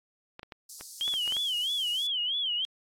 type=clicks; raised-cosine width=0.3 ms; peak=-26 dBFS; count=9; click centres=0.394 / 0.431 / 0.522 / 0.81 / 1.079 / 1.139 / 1.277 / 1.323 / 1.367 s
type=high-pass noise; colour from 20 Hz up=white; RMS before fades=-42 dBFS; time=0.69-2.07 s; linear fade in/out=5 ms; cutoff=4500 Hz; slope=48 dB/octave
type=tone with vibrato; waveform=sine; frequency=3139 Hz; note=G7; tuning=2 cents sharp; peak=-27 dBFS; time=1.01-2.65 s; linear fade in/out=0 ms; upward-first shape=sine; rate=3.1 Hz; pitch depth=160 cents each way
effects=low-pass 11000 Hz 12 dB/octave + AAC 64 kbps